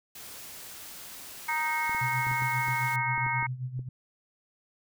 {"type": "noise", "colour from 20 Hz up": "white", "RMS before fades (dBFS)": -44, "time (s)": [0.15, 2.96], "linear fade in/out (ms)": 5}
{"type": "harmonic tone", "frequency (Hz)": 311.1, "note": "D#4", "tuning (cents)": 0, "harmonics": [3, 4, 5, 6, 7], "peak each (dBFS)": [-30, -38, -37, -39, -30], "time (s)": [1.48, 3.47], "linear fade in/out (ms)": 10}
{"type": "clicks", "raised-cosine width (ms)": 3, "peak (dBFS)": -31, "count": 10, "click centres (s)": [1.895, 1.948, 2.27, 2.315, 2.422, 2.683, 3.179, 3.265, 3.427, 3.793]}
{"type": "tone with tremolo", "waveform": "sine", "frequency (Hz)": 127.3, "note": "C3", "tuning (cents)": -47, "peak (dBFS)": -29, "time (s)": [2.01, 3.89], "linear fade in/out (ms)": 5, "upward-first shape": "sine", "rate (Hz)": 7.5, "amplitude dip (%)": 75}
{"effects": []}